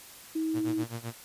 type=tone; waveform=sine; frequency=319.1 Hz; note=D#4; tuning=44 cents sharp; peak=-27 dBFS; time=0.35-0.84 s; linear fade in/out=10 ms
type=tone with tremolo; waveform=sawtooth; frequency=116.54 Hz; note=A#2; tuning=in tune; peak=-29 dBFS; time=0.53-1.14 s; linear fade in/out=50 ms; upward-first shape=sine; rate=7.7 Hz; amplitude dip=90%
effects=white hiss -49 dBFS RMS until 1.24 s + resampled to 32000 Hz